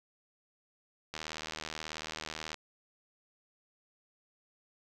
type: click train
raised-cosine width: 0.2 ms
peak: -21 dBFS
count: 111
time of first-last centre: 1.14-2.543 s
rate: 78.4 Hz
effects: none